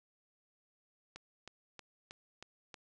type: click train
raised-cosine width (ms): 0.2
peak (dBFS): -30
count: 6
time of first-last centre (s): 1.16-2.742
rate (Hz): 3.16
effects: resampled to 24000 Hz